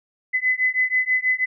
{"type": "beating tone pair", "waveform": "sine", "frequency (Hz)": [2015, 2021.2], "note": ["B6", "B6"], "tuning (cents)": [34, 40], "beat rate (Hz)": 6.2, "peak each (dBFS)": -21, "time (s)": [0.33, 1.46], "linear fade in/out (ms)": 20, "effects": []}